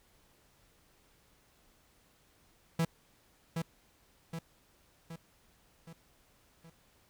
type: tone with echo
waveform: 45% pulse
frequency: 164.81 Hz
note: E3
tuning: in tune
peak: -27 dBFS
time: 2.79-2.85 s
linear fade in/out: 5 ms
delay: 770 ms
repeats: 5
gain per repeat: -5 dB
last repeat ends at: 6.7 s
effects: pink hiss -67 dBFS RMS until 7.09 s